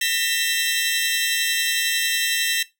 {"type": "tone cluster", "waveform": "sawtooth", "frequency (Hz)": [1818, 1967, 2676, 3189, 3945], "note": ["A#6", "B6", "E7", "G7", "B7"], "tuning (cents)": [-44, -7, 25, 29, -3], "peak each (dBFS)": -23, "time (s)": [0.01, 2.63], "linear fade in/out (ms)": 5, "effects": ["noise-tail reverb RT60 0.2 s tail -18 dB re dry"]}